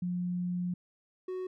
sine / triangle tone pair in turn, 178.2 / 370 Hz, F3 / F#4, +35 / 0 cents, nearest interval octave + minor second, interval 1265 cents, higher second, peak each -30 / -32 dBFS, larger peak first, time 0.02-0.74 / 1.28-1.47 s, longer first, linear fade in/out 5 ms, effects none

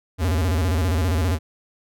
square tone with vibrato, 85.1 Hz, F2, 44 cents flat, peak -19 dBFS, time 0.18-1.39 s, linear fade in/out 50 ms, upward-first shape square, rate 15 Hz, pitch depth 160 cents each way, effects none

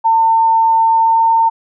sine tone with pitch glide, 902 to 907.7 Hz, A5 to A#5, +43 to -46 cents, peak -8 dBFS, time 0.04-1.5 s, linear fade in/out 20 ms, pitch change +11 cents, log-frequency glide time 0.93-1.25 s, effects none

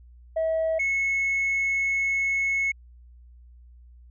sine tone pair in turn, 645 / 2191 Hz, E5 / C#7, -38 / -21 cents, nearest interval octave + major sixth, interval 2117 cents, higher second, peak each -20 dBFS, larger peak neither, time 0.36-0.79 / 0.79-2.72 s, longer second, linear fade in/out 10 ms, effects tanh soft clip ceiling -20 dBFS + added 60 Hz sine -47 dBFS peak until 4.1 s

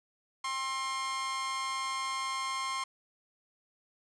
sawtooth tone with amplitude modulation, 1063 Hz, C6, 27 cents sharp, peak -26 dBFS, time 0.44-2.84 s, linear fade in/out 5 ms, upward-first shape sine, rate 268 Hz, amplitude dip 55%, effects resampled to 22050 Hz + 9-bit

